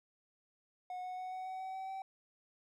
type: tone with pitch steps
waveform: triangle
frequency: 730 / 735.5 / 741 / 746.6 / 752.3 / 757.9 / 763.6 / 769.4 Hz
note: F#5 / F#5 / F#5 / F#5 / F#5 / F#5 / G5 / G5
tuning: -24 / -11 / +2 / +15 / +29 / +41 / -46 / -33 cents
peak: -38 dBFS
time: 0.9-2.02 s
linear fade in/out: 2 ms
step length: 140 ms
effects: none